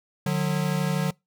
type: tone pair together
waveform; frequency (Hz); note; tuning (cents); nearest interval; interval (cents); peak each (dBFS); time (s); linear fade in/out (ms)
square; 149.6 / 182.11; D3 / F#3; +32 / -27; minor third; 341; -26; 0.26-1.11; 5
effects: noise-tail reverb RT60 0.2 s tail -24 dB re dry